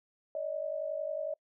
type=tone pair together; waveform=sine; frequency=575 / 626 Hz; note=D5 / D#5; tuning=-37 / +10 cents; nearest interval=minor second; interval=147 cents; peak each=-36 / -35 dBFS; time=0.35-1.34 s; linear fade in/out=2 ms; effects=noise-tail reverb RT60 0.1 s tail -25 dB re dry